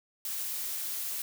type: noise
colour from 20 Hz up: blue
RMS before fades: -35 dBFS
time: 0.25-1.22 s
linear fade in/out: 2 ms
effects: none